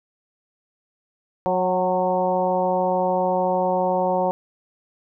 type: harmonic tone with a mistuned harmonic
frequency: 182.7 Hz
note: F#3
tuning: 22 cents flat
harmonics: 1 / 2 / 3 / 4 / 5 / 6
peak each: -28 / -28 / -22 / -24 / -25 / -37 dBFS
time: 1.46-4.31 s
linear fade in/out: 0 ms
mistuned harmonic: 4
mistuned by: +26 cents
effects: none